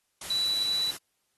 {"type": "tone in noise", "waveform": "sine", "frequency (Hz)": 3951, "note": "B7", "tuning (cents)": 0, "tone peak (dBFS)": -25, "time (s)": [0.3, 0.91], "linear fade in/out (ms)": 5, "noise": "white", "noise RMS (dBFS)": -39, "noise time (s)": [0.21, 0.97], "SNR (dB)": 11, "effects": ["white hiss -75 dBFS RMS until 1.37 s", "AAC 32 kbps"]}